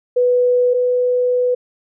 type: tone pair in turn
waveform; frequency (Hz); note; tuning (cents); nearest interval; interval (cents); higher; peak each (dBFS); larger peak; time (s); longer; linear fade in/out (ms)
sine; 493.9 / 496; B4 / B4; 0 / +7; unison; 7; second; -11 / -13; first; 0.16-0.74 / 0.74-1.55; second; 10
effects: none